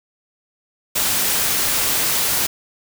white noise, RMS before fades -19 dBFS, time 0.95-2.47 s, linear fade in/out 10 ms, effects none

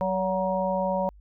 harmonic tone with a mistuned harmonic, 188.7 Hz, F#3, 34 cents sharp, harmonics 1 / 3 / 4 / 5, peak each -30 / -26 / -33 / -29 dBFS, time 0.01-1.09 s, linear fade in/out 0 ms, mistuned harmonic 4, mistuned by -44 cents, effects added 50 Hz sine -48 dBFS peak until 1.2 s

